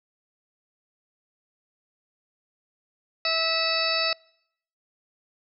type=harmonic tone; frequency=652 Hz; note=E5; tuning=19 cents flat; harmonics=1 / 2 / 3 / 4 / 6 / 7 / 8; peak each=-30 / -31 / -33 / -29 / -29 / -29 / -30 dBFS; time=3.25-4.13 s; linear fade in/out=2 ms; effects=noise-tail reverb RT60 0.7 s tail -25 dB re dry